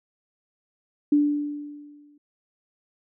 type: tone with exponential decay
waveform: sine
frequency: 292.7 Hz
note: D4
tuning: 6 cents flat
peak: -14 dBFS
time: 1.12-2.18 s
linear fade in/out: 5 ms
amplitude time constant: 230 ms
effects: none